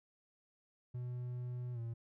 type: tone with pitch glide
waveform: triangle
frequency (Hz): 123.47 to 115.87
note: B2 to A#2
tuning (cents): 0 to -10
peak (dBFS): -37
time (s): 0.94-1.94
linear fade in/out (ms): 10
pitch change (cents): -110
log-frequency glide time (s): 1.73-1.79
effects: none